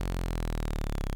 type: linear sweep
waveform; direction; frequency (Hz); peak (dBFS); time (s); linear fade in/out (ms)
sawtooth; down; 45.63 to 33.02; -25; 0-1.15; 0
effects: 11-bit

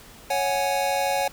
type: chord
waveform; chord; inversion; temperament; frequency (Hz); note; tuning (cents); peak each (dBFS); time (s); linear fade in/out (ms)
square; C# suspended fourth; none; just; 554.4 / 739.2 / 831.5; C#5 / F#5 / G#5; 0 / -2 / +2; -27; 0.3-1.28; 5
effects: pink hiss -47 dBFS RMS until 1.32 s

